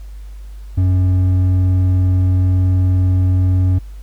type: tone with hard clipping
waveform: sine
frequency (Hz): 92.1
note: F#2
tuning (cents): -7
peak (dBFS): -12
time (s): 0.77-3.79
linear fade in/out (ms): 10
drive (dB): 5
effects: added 50 Hz sine -29 dBFS peak until 4.02 s + pink hiss -52 dBFS RMS until 4.02 s